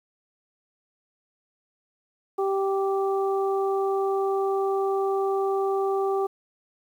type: harmonic tone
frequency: 390 Hz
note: G4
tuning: 9 cents flat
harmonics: 1 / 2 / 3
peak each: -23 / -29 / -33 dBFS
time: 2.38-6.27 s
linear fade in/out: 10 ms
effects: 9-bit